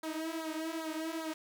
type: tone with flanger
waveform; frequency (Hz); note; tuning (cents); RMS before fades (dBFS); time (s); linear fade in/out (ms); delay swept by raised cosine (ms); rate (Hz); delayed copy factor
sawtooth; 320.3; E4; -50; -38; 0.03-1.34; 5; 0.35 to 5.45; 2.5; -0.9
effects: none